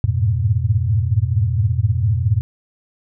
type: tone cluster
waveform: sine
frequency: 87 / 103.6 / 108 / 122.9 Hz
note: F2 / G#2 / A2 / B2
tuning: -6 / -4 / -32 / -8 cents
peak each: -20 dBFS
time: 0.04-2.41 s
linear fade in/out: 0 ms
effects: none